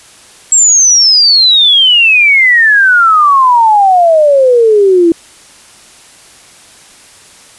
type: exponential sweep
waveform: sine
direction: down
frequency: 7690 to 327.6 Hz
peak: -3 dBFS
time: 0.52-5.12 s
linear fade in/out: 2 ms
effects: white hiss -38 dBFS RMS until 7.58 s + resampled to 24000 Hz